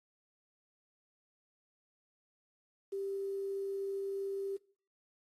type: tone with quantisation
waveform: sine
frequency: 392.9 Hz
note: G4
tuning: 4 cents sharp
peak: -35 dBFS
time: 2.92-4.57 s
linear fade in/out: 10 ms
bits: 10
effects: noise-tail reverb RT60 0.5 s tail -22 dB re dry + AAC 32 kbps